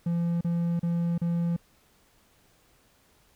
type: tone bursts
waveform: triangle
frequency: 170.5 Hz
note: F3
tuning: 41 cents flat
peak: -22 dBFS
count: 4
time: 0.06-1.565 s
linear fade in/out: 5 ms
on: 350 ms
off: 35 ms
effects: pink hiss -63 dBFS RMS until 3.35 s